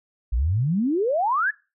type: exponential sweep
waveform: sine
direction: up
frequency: 52.3 to 1771 Hz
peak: -19 dBFS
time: 0.32-1.51 s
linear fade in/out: 10 ms
effects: noise-tail reverb RT60 0.3 s tail -22 dB re dry